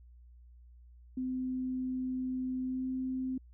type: tone with pitch glide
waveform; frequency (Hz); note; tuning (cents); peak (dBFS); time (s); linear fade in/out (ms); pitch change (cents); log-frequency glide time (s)
sine; 256.6 to 259; C4 to C4; -34 to -17; -32; 1.17-3.38; 5; +17; 2.63-2.87
effects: added 60 Hz sine -53 dBFS peak until 3.53 s